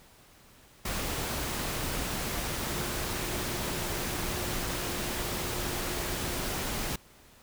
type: tone in noise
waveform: sine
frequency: 356.3 Hz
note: F4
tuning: 35 cents sharp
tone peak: -42 dBFS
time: 2.68-6.54 s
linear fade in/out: 5 ms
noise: pink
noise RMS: -33 dBFS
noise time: 0.85-6.96 s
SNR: -12 dB
effects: pink hiss -57 dBFS RMS until 7.42 s